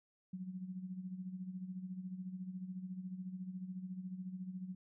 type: tone with tremolo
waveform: sine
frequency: 185 Hz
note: F#3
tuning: in tune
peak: -39 dBFS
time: 0.33-4.75 s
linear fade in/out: 5 ms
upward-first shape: sine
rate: 14 Hz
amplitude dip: 65%
effects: none